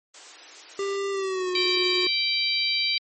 white high-pass noise, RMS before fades -44 dBFS, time 0.14-0.97 s, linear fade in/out 5 ms, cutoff 290 Hz, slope 96 dB/octave
square tone with pitch glide, 395.9 to 363 Hz, G4 to F#4, +17 to -33 cents, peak -26 dBFS, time 0.79-2.07 s, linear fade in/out 2 ms, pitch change -150 cents, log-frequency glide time 1.11-1.51 s
harmonic tone, 779 Hz, G5, 11 cents flat, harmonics 3 / 4 / 5 / 6, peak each -27 / -30 / -27 / -26 dBFS, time 1.55-2.98 s, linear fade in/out 2 ms
effects MP3 32 kbps

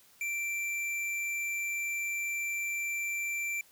sine tone with tanh clipping, 2349 Hz, D7, in tune, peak -33 dBFS, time 0.21-3.61 s, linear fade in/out 2 ms, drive 15 dB, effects white hiss -61 dBFS RMS until 3.71 s

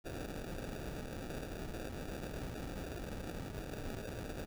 pink noise with sample-and-hold, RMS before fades -43 dBFS, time 0.04-4.46 s, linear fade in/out 20 ms, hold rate 1050 Hz, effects none

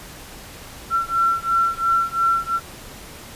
sine beating tone pair, 1353 / 1355.9 Hz, E6 / E6, +45 / +48 cents, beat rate 2.9 Hz, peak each -20 dBFS, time 0.9-2.6 s, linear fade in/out 50 ms, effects pink hiss -39 dBFS RMS until 3.35 s + resampled to 32000 Hz

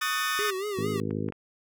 sawtooth chord, D# half-diminished seventh, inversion third, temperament just, 1120.1 / 1244.5 / 1493.4 / 1792.1 Hz, C#6 / D#6 / F#6 / A6, +18 / 0 / +16 / +31 cents, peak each -31 / -26 / -30 / -27 dBFS, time 0.01-0.51 s, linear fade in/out 10 ms
square tone with vibrato, 396.8 Hz, G4, 21 cents sharp, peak -30 dBFS, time 0.39-1 s, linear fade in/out 0 ms, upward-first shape sine, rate 4.4 Hz, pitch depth 110 cents each way
harmonic tone, 52.7 Hz, G#1, 26 cents sharp, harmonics 2 / 3 / 4 / 5 / 6 / 7 / 8 / 9, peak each -35 / -35 / -34 / -35 / -39 / -37 / -38 / -40 dBFS, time 0.77-1.31 s, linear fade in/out 20 ms
clicks, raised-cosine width 0.5 ms, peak -28 dBFS, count 3, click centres 1.108 / 1.287 / 1.323 s
effects none

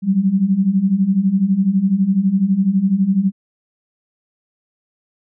sine beating tone pair, 185 / 197 Hz, F#3 / G3, 0 / +9 cents, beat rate 12 Hz, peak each -18 / -14 dBFS, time 0.02-3.32 s, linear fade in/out 50 ms, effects none

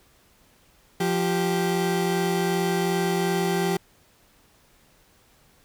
30% pulse tone pair together, 174.22 / 391.1 Hz, F3 / G4, -4 / -4 cents, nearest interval octave + major second, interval 1400 cents, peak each -22 dBFS, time 1-3.77 s, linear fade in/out 5 ms, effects pink hiss -59 dBFS RMS until 5.64 s

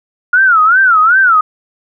sine tone with vibrato, 1400 Hz, F6, 4 cents sharp, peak -5 dBFS, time 0.33-1.41 s, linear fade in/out 5 ms, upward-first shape sine, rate 2.6 Hz, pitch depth 200 cents each way, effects none

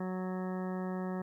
harmonic tone, 185 Hz, F#3, in tune, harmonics 1 / 2 / 3 / 4 / 5 / 6 / 7 / 9 / 10, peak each -35 / -41 / -45 / -47 / -49 / -51 / -52 / -54 / -55 dBFS, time 0-1.22 s, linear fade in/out 5 ms, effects 12-bit

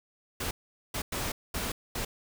pink noise bursts at uneven times, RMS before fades -33 dBFS, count 5, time 0.4-0.51 / 0.94-1.02 / 1.12-1.32 / 1.54-1.72 / 1.95-2.05 s, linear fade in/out 5 ms, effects none

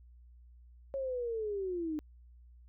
sine linear sweep, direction down, 551 to 297.1 Hz, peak -33 dBFS, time 0.94-1.99 s, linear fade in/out 0 ms, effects added 60 Hz sine -54 dBFS peak until 2.68 s

